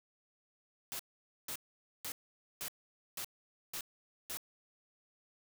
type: noise bursts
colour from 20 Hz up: white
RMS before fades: -41 dBFS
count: 7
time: 0.92-4.371 s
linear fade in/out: 0 ms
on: 73 ms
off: 490 ms
effects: none